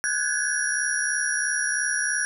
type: tone cluster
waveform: sine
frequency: 1494 / 1635 / 1698 / 5710 / 9980 Hz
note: F#6 / G#6 / G#6 / F8 / D#9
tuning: +16 / -28 / +38 / +37 / +4 cents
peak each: -29 dBFS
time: 0.04-2.25 s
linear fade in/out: 0 ms
effects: none